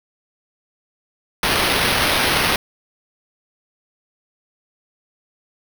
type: noise with sample-and-hold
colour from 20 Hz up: white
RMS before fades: -18 dBFS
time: 1.43-2.56 s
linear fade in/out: 2 ms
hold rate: 7350 Hz
effects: none